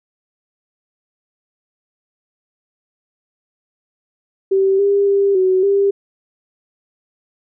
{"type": "tone with pitch steps", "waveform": "sine", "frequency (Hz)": [386.8, 400.8, 397.6, 373.9, 397.8], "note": ["G4", "G4", "G4", "F#4", "G4"], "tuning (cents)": [-23, 38, 25, 18, 25], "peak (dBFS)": -11, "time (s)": [4.51, 5.91], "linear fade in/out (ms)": 10, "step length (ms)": 280, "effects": []}